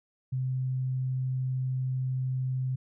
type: tone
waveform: sine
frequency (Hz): 129.5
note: C3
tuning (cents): -17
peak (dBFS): -27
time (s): 0.32-2.76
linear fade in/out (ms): 10
effects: none